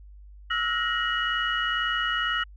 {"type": "tone cluster", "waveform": "sine", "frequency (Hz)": [1312, 1434, 1879, 2916], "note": ["E6", "F6", "A#6", "F#7"], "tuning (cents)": [-9, 45, 13, -26], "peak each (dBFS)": -29, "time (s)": [0.5, 2.44], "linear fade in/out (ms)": 10, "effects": ["tanh soft clip ceiling -13 dBFS", "added 50 Hz sine -44 dBFS peak until 2.56 s"]}